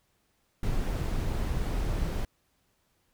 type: noise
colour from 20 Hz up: brown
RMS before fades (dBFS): -29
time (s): 0.63-2.25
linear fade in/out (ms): 2
effects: pink hiss -72 dBFS RMS until 3.13 s